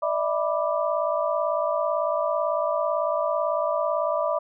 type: tone cluster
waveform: sine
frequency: 593 / 651 / 986 / 1179 Hz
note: D5 / E5 / B5 / D6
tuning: +17 / -22 / -3 / +6 cents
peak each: -26 / -26 / -30 / -29 dBFS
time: 0.02-4.39 s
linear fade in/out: 10 ms
effects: none